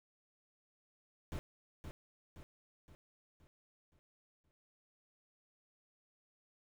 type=noise with echo; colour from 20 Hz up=brown; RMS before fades=-41 dBFS; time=1.32-1.39 s; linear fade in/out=0 ms; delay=520 ms; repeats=6; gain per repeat=-6 dB; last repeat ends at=4.51 s; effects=none